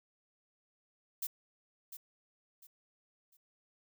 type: noise with echo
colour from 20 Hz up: violet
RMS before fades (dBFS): -37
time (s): 1.22-1.27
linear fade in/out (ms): 5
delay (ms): 700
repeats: 3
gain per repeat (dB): -10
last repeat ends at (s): 3.37
effects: none